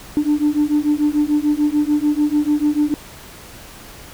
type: beating tone pair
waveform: sine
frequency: 293.7 / 300.5 Hz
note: D4 / D4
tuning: 0 / +40 cents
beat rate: 6.8 Hz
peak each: -16 dBFS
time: 0.17-2.94 s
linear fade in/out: 0 ms
effects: tanh soft clip ceiling -9 dBFS + pink hiss -39 dBFS RMS until 4.13 s